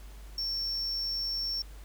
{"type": "tone", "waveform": "triangle", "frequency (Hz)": 5450, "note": "F8", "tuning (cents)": -43, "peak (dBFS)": -29, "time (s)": [0.38, 1.62], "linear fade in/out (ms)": 2, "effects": ["added 50 Hz sine -44 dBFS peak until 1.84 s", "pink hiss -56 dBFS RMS until 1.84 s"]}